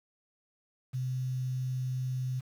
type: tone with quantisation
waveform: sine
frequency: 128.4 Hz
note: C3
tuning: 32 cents flat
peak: -30 dBFS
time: 0.93-2.41 s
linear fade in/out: 20 ms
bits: 9
effects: none